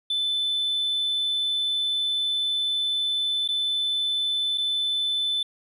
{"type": "tone with dropouts", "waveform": "triangle", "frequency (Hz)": 3516, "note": "A7", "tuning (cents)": -2, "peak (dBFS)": -20, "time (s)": [0.1, 5.43], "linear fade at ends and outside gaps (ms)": 5, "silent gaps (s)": [[3.478, 3.487], [4.576, 4.58]], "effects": ["tanh soft clip ceiling -18 dBFS", "resampled to 32000 Hz"]}